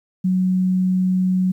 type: tone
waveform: sine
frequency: 185 Hz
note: F#3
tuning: in tune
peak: -15 dBFS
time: 0.24-1.52 s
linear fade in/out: 10 ms
effects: 9-bit